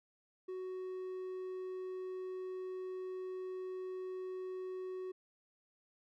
triangle tone, 371.5 Hz, F#4, 7 cents sharp, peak -38 dBFS, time 0.48-5.12 s, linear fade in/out 10 ms, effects none

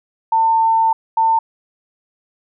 sine tone bursts at uneven times, 899 Hz, A5, 37 cents sharp, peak -11 dBFS, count 2, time 0.32-0.93 / 1.17-1.39 s, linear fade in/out 5 ms, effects none

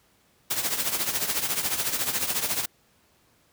white noise with tremolo, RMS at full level -24 dBFS, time 0.5-2.66 s, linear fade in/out 10 ms, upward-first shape triangle, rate 14 Hz, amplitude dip 75%, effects pink hiss -63 dBFS RMS until 3.52 s + high-pass 60 Hz 12 dB/octave

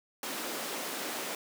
pink high-pass noise, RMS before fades -37 dBFS, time 0.23-1.35 s, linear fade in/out 2 ms, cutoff 250 Hz, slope 24 dB/octave, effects none

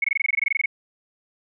sine tone bursts, 2201 Hz, C#7, 13 cents flat, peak -17 dBFS, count 15, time 0.02-0.659 s, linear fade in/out 5 ms, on 23 ms, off 21 ms, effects none

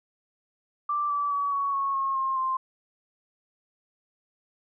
sine tone with pitch steps, 1174.7 / 1155.9 / 1137.3 / 1119.1 / 1101.1 / 1083.4 / 1066.1 / 1049 Hz, D6 / D6 / C#6 / C#6 / C#6 / C#6 / C6 / C6, 0 / -28 / +44 / +16 / -12 / -40 / +32 / +4 cents, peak -24 dBFS, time 0.89-2.57 s, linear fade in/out 5 ms, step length 210 ms, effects none

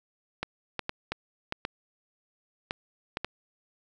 clicks, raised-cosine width 0.3 ms, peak -14 dBFS, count 9, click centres 0.43 / 0.793 / 0.894 / 1.12 / 1.524 / 1.651 / 2.709 / 3.171 / 3.246 s, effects none

